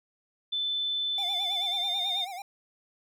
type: tone with pitch glide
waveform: sine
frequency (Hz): 3520 to 3632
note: A7 to A#7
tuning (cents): 0 to -46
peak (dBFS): -27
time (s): 0.52-2.25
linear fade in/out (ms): 10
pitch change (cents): +54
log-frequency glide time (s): 1.58-2.04
type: tone with vibrato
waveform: square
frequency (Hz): 750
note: F#5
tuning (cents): +23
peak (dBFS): -37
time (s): 1.18-2.42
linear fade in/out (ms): 2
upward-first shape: sine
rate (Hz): 9.2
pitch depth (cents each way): 120
effects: none